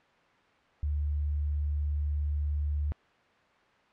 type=tone; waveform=sine; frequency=73.6 Hz; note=D2; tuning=4 cents sharp; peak=-27 dBFS; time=0.83-2.92 s; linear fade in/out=0 ms; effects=white hiss -62 dBFS RMS until 3.92 s + low-pass 2000 Hz 12 dB/octave